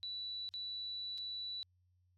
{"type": "tone with dropouts", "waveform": "sine", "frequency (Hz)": 3951, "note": "B7", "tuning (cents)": 0, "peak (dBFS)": -40, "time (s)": [0.03, 1.63], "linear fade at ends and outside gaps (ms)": 0, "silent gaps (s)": [[0.49, 0.539], [1.177, 1.181]], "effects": ["added 90 Hz sine -70 dBFS peak until 2.17 s", "AAC 48 kbps"]}